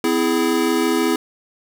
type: chord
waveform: square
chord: C augmented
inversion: none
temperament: equal with one note detuned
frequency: 255.8 / 329.6 / 415.3 Hz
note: C4 / E4 / G#4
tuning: -39 / 0 / 0 cents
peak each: -22 / -20 / -22 dBFS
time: 0.04-1.16 s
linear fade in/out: 2 ms
effects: none